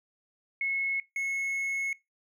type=tone pair in turn; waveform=sine / triangle; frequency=2184 / 2184 Hz; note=C#7 / C#7; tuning=-26 / -26 cents; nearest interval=unison; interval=0 cents; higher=neither; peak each=-27 dBFS; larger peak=neither; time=0.61-1 / 1.16-1.93 s; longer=second; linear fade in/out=2 ms; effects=noise-tail reverb RT60 0.2 s tail -20 dB re dry